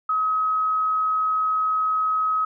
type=tone; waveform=sine; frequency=1273 Hz; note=D#6; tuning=39 cents sharp; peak=-19 dBFS; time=0.09-2.45 s; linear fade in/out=5 ms; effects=none